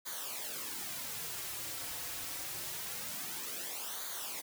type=noise with flanger; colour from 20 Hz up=white; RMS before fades=-41 dBFS; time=0.05-4.42 s; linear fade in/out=20 ms; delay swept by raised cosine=0.37 to 5.07 ms; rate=0.25 Hz; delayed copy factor=-0.7; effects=none